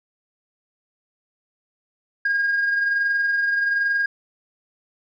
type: tone with amplitude modulation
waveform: sine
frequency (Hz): 1626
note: G#6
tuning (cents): -37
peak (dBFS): -15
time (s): 2.25-4.06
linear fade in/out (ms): 5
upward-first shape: sine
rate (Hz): 21.2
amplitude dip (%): 40
effects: tanh soft clip ceiling -15 dBFS